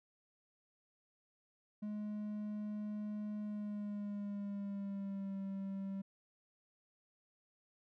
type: tone with pitch glide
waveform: triangle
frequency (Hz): 210 to 194.81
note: G#3 to G3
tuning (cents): +19 to -11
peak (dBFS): -37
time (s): 1.82-6.02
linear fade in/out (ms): 10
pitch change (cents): -130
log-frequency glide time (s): 3.41-5.38
effects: none